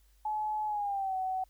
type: tone with pitch glide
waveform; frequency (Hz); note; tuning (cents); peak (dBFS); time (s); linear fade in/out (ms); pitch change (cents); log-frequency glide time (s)
sine; 854 to 752.1; G#5 to F#5; +48 to +28; -30; 0.25-1.44; 5; -220; 0.66-1.16
effects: added 50 Hz sine -61 dBFS peak until 1.49 s + white hiss -71 dBFS RMS until 1.49 s